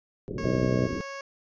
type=low-pass noise; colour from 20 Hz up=white; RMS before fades=-33 dBFS; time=0.28-1.01 s; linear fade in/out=0 ms; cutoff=460 Hz; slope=48 dB/octave
type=tone with pitch glide; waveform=15% pulse; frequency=547 to 551.4 Hz; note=C#5 to C#5; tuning=-23 to -9 cents; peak=-29 dBFS; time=0.38-1.21 s; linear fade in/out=2 ms; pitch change=+14 cents; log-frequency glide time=0.65-1.09 s
type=harmonic tone; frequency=62.8 Hz; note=B1; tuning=30 cents sharp; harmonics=2 / 3 / 4 / 5 / 6 / 7 / 8 / 9 / 10; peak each=-28 / -30 / -31 / -32 / -33 / -33 / -34 / -35 / -35 dBFS; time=0.44-0.87 s; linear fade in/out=5 ms
effects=resampled to 16000 Hz